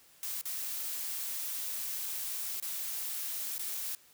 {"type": "noise with dropouts", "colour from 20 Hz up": "blue", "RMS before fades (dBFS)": -37, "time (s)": [0.23, 3.95], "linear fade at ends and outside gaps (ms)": 1, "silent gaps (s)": [[0.413, 0.454], [2.6, 2.625], [3.581, 3.593]], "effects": ["white hiss -61 dBFS RMS until 4.13 s"]}